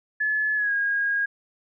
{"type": "tone with pitch glide", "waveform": "sine", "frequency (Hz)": [1717, 1633.8], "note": ["A6", "G#6"], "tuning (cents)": [-43, -29], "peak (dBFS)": -21, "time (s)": [0.2, 1.26], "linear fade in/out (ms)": 10, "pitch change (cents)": -86, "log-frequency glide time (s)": [0.55, 0.73], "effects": []}